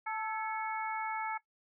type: harmonic tone with a mistuned harmonic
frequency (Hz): 440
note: A4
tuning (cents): 0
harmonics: 2 / 3 / 4 / 5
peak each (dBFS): -36 / -40 / -43 / -41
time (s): 0.06-1.38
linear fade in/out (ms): 10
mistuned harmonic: 4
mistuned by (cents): -58
effects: noise-tail reverb RT60 0.1 s tail -17 dB re dry